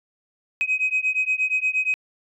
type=beating tone pair; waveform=sine; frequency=2521 / 2529.5 Hz; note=D#7 / D#7; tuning=+22 / +28 cents; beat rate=8.5 Hz; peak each=-22 dBFS; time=0.61-1.94 s; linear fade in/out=0 ms; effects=tanh soft clip ceiling -14 dBFS